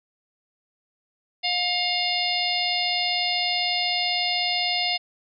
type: harmonic tone with a mistuned harmonic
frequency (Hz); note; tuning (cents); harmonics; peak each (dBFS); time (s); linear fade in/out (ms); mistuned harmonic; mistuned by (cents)
714; F5; +38; 1 / 3 / 4 / 5 / 6 / 7; -29 / -29 / -29 / -29 / -29 / -29; 1.43-4.98; 20; 4; -23
effects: none